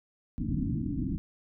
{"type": "low-pass noise", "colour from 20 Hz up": "white", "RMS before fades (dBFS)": -31, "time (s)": [0.38, 1.18], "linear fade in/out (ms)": 0, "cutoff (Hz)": 310, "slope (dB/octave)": 96, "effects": []}